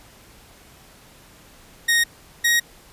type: tone pair in turn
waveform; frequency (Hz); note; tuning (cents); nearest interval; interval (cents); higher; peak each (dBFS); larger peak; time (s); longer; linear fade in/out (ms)
sawtooth; 1864.7 / 1884.2; A#6 / A#6; 0 / +18; unison; 18; second; -12 / -12; neither; 1.88-2.04 / 2.44-2.6; neither; 10
effects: pink hiss -49 dBFS RMS until 2.92 s + resampled to 32000 Hz